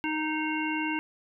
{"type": "harmonic tone with a mistuned harmonic", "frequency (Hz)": 310.1, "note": "D#4", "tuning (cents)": -6, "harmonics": [1, 3, 5, 7, 9], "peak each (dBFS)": [-30, -34, -37, -36, -35], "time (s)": [0.04, 0.99], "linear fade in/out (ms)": 0, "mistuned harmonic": 9, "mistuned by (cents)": -15, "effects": []}